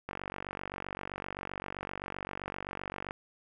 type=click train; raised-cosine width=0.5 ms; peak=-22 dBFS; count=145; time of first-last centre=0.09-3.109 s; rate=47.7 Hz; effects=none